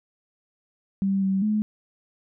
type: tone with pitch steps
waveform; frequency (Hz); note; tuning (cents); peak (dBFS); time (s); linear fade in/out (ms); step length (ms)
sine; 195 / 192.4 / 212.8; G3 / G3 / G#3; -9 / -32 / +42; -20; 1.02-1.62; 0; 200
effects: none

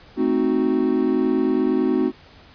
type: chord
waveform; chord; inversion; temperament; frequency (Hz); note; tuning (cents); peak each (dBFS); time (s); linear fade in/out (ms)
triangle; A diminished seventh; none; equal; 220 / 261.6 / 311.1 / 370; A3 / C4 / Eb4 / Gb4; 0 / 0 / 0 / 0; -24 / -19 / -21 / -20; 0.16-2.12; 50
effects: pink hiss -48 dBFS RMS until 2.54 s + resampled to 11025 Hz

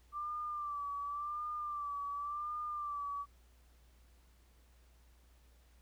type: tone with vibrato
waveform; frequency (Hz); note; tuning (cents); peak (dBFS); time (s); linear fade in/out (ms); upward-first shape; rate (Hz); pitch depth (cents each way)
sine; 1174.7; D6; 0; -37; 0.12-3.26; 50; sine; 0.91; 53
effects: added 60 Hz sine -62 dBFS peak until 5.81 s + pink hiss -71 dBFS RMS until 5.81 s

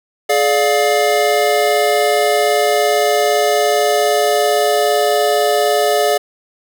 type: chord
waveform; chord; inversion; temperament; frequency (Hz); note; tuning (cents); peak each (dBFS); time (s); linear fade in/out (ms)
square; D diminished; second; just; 422.9 / 587.3 / 704.8; Ab4 / D5 / F5; +31 / 0 / +16; -17; 0.29-6.18; 10
effects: none

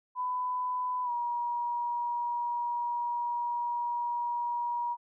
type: tone with pitch glide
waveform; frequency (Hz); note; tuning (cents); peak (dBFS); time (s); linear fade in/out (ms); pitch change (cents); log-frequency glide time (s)
sine; 1000 to 955.9; B5 to A#5; +21 to +43; -29; 0.15-4.97; 50; -78; 1.04-1.11
effects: none

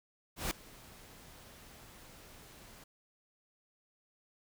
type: noise with ADSR envelope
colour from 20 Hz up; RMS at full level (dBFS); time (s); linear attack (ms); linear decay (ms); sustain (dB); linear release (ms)
pink; -33; 0.36-2.84; 150; 3; -22; 5
effects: none

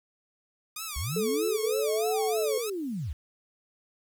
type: tone with vibrato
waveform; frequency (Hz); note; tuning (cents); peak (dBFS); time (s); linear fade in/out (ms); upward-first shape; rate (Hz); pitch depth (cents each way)
5% pulse; 1200; D6; +37; -23; 0.76-2.7; 5; sine; 3.2; 170
type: linear two-way sweep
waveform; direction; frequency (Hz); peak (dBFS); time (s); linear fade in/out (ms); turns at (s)
sine; up then down; 55 to 797 to 55; -30; 0.96-3.13; 5; 2.21
type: tone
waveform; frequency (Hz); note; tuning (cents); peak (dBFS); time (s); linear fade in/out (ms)
sine; 435.1; A4; -19; -26; 1.16-2.58; 5
effects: 9-bit

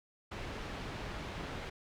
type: low-pass noise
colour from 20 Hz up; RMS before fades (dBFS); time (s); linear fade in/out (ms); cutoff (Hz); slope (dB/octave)
pink; -42; 0.31-1.7; 10; 3300; 12
effects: none

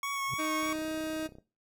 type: tone with vibrato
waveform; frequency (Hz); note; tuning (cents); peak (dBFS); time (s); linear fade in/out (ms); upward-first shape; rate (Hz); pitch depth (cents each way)
25% pulse; 1108.7; C#6; 0; -28; 0.03-0.73; 2; sine; 3.4; 20
type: tone with exponential growth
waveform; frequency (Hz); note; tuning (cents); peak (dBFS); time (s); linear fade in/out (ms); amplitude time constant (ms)
triangle; 130.81; C3; 0; -31; 0.26-0.34; 2; 16
type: tone with pitch glide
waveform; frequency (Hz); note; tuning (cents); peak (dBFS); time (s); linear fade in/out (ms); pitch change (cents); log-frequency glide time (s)
30% pulse; 311.1 to 314.5; D#4 to D#4; 0 to +19; -30; 0.38-1.28; 20; +19; 0.67-0.87
type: click train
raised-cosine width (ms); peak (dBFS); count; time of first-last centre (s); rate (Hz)
2; -37; 25; 0.63-1.385; 31.8
effects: noise-tail reverb RT60 0.3 s tail -17 dB re dry

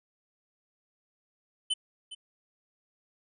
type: tone with echo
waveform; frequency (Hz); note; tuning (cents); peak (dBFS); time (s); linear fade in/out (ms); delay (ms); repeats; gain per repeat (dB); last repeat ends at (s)
square; 3037; F#7; +44; -26; 1.7-1.74; 10; 410; 1; -14; 2.15
effects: resampled to 24000 Hz

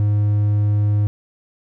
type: tone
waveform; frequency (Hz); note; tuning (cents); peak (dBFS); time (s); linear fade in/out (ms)
triangle; 103.83; G#2; 0; -12; 0-1.07; 0
effects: none

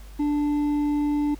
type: tone with hard clipping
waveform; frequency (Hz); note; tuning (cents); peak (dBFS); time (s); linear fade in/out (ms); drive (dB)
triangle; 293.6; D4; 0; -22; 0.19-1.35; 10; 8
effects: added 50 Hz sine -39 dBFS peak until 1.39 s + pink hiss -52 dBFS RMS until 1.39 s

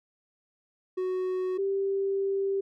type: tone pair in turn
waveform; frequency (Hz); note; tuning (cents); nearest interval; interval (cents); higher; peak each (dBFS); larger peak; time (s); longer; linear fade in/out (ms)
triangle / sine; 370 / 392; F#4 / G4; 0 / 0; minor second; 100; second; -25; neither; 0.97-1.58 / 1.58-2.61; second; 10
effects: none

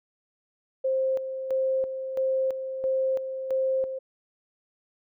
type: tone with tremolo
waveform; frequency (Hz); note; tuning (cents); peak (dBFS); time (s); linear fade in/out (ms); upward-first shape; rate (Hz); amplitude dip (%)
sine; 527; C5; +12; -22; 0.84-3.99; 10; square; 1.5; 60
effects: none

